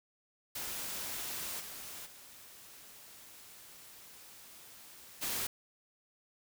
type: noise with level steps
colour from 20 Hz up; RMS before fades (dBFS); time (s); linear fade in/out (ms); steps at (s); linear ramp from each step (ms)
white; -40 / -46 / -54 / -36; 0.55-5.47; 5; 1.59 / 2.05 / 5.21; 20
effects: none